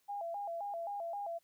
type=tone with vibrato; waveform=sine; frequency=740 Hz; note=F#5; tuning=in tune; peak=-37 dBFS; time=0.08-1.39 s; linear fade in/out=20 ms; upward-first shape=square; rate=3.8 Hz; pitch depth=160 cents each way; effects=white hiss -75 dBFS RMS until 1.43 s